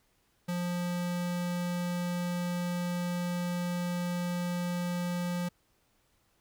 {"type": "tone", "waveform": "square", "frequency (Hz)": 176.2, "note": "F3", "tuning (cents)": 16, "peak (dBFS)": -31, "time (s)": [0.48, 5.49], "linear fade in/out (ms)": 10, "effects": ["pink hiss -71 dBFS RMS until 6.4 s"]}